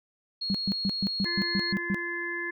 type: tone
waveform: sine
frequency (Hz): 4300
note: C8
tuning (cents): +47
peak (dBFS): -29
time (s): 0.41-1.73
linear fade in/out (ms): 10
type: tone bursts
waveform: sine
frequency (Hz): 196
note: G3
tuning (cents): 0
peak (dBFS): -24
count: 9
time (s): 0.5-1.945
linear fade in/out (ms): 0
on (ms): 45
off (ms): 130
type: harmonic tone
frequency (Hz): 345.2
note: F4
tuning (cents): -20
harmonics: 1 / 3 / 5 / 6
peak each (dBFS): -37 / -43 / -32 / -37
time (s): 1.25-2.51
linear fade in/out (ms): 10
effects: none